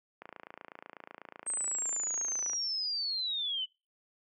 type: click train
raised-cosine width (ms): 0.5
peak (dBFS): -29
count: 66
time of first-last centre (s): 0.22-2.533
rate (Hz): 28.1
type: linear sweep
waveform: sine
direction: down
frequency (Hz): 8372 to 2960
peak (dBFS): -31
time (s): 1.46-3.66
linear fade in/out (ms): 20
effects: noise-tail reverb RT60 0.3 s tail -26 dB re dry + high-pass 300 Hz 12 dB/octave